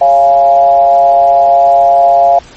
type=tone with frequency modulation; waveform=sine; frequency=693 Hz; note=F5; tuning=14 cents flat; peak=-3 dBFS; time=0.01-2.39 s; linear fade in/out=5 ms; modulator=139 Hz; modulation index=0.63; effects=pink hiss -36 dBFS RMS until 2.56 s + MP3 32 kbps